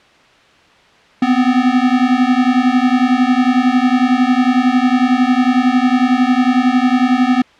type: beating tone pair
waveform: square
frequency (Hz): 246.9 / 257.9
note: B3 / C4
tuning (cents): 0 / -25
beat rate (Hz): 11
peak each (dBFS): -14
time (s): 1.22-7.42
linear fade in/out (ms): 5
effects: white hiss -47 dBFS RMS until 7.59 s + low-pass 3000 Hz 12 dB/octave